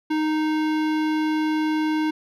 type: tone with hard clipping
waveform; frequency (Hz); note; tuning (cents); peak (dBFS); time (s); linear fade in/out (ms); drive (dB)
sine; 310; D#4; -6; -22; 0.1-2.11; 10; 18
effects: none